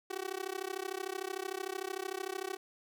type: tone with amplitude modulation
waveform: sawtooth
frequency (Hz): 378.5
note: F#4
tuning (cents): +39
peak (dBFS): -29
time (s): 0.1-2.57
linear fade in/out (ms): 10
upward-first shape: sine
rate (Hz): 33.3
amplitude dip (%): 100
effects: none